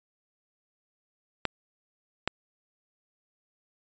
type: clicks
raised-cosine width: 0.3 ms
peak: -9 dBFS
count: 2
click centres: 1.453 / 2.276 s
effects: resampled to 16000 Hz